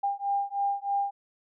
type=beating tone pair; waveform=sine; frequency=799 / 802.2 Hz; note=G5 / G5; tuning=+33 / +40 cents; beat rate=3.2 Hz; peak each=-29 dBFS; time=0.03-1.11 s; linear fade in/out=10 ms; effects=none